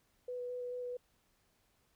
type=tone with vibrato; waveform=sine; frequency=493.9 Hz; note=B4; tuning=in tune; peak=-38 dBFS; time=0.28-0.97 s; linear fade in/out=5 ms; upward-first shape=square; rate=4.6 Hz; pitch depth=8 cents each way; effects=pink hiss -74 dBFS RMS until 1.95 s